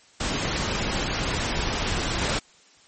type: noise with level steps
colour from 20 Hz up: pink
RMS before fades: -26 / -24 dBFS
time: 0.2-2.39 s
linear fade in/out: 5 ms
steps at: 2.21 s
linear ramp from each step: 5 ms
effects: white hiss -55 dBFS RMS until 2.87 s + MP3 32 kbps